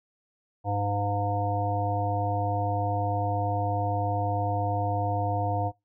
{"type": "harmonic tone", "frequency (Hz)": 101.6, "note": "G#2", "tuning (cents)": -38, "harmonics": [1, 3, 5, 7, 9], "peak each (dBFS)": [-28, -36, -35, -29, -34], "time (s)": [0.64, 5.72], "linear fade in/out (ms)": 50, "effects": ["noise-tail reverb RT60 0.2 s tail -23 dB re dry"]}